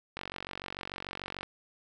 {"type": "click train", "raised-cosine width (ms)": 0.3, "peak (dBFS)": -21, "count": 60, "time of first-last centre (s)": [0.17, 1.431], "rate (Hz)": 46.8, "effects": []}